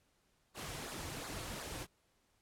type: noise with flanger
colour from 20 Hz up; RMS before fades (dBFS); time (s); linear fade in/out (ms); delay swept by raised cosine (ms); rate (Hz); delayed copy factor
pink; -44; 0.54-1.87; 50; 0.32 to 5.02; 2.8; -0.65
effects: pink hiss -75 dBFS RMS until 2.41 s + low-pass 12000 Hz 12 dB/octave